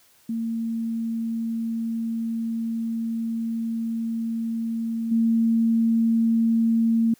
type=tone with level steps; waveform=sine; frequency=227.8 Hz; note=A#3; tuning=40 cents flat; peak=-24 / -17 dBFS; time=0.29-7.14 s; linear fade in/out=5 ms; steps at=5.11 s; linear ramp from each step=10 ms; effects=white hiss -58 dBFS RMS until 7.19 s